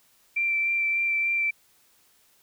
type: tone with vibrato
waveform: sine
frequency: 2349 Hz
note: D7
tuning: in tune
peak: -22 dBFS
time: 0.36-1.51 s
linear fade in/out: 10 ms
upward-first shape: sine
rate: 3.4 Hz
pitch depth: 12 cents each way
effects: white hiss -62 dBFS RMS until 2.42 s